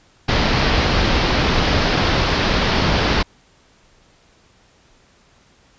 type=low-pass noise; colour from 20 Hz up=pink; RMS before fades=-17 dBFS; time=0.28-3.23 s; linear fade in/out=10 ms; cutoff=5200 Hz; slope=48 dB/octave; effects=pink hiss -54 dBFS RMS until 5.78 s + resampled to 16000 Hz

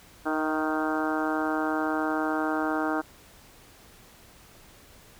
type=harmonic tone with a mistuned harmonic; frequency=155.56 Hz; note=D#3; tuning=in tune; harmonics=2 / 3 / 4 / 5 / 6 / 7 / 8 / 9 / 10; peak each=-28 / -36 / -34 / -33 / -36 / -38 / -36 / -35 / -37 dBFS; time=0.25-3.02 s; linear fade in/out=20 ms; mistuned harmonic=4; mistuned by=+27 cents; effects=pink hiss -53 dBFS RMS until 5.19 s

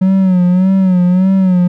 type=tone with vibrato; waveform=triangle; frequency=185 Hz; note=F#3; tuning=in tune; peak=-5 dBFS; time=0.01-1.68 s; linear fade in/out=10 ms; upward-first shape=sine; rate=1.7 Hz; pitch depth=69 cents each way; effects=none

